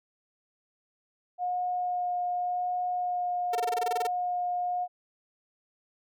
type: tone with vibrato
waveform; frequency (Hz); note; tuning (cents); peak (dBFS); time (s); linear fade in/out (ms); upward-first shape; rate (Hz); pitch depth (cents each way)
sine; 718; F5; +48; -27; 1.38-4.88; 50; sine; 0.88; 9
type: tone bursts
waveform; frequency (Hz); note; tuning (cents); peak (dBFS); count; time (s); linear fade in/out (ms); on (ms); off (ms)
sawtooth; 453.3; A#4; -48; -25; 12; 3.53-4.07; 5; 23; 24
effects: none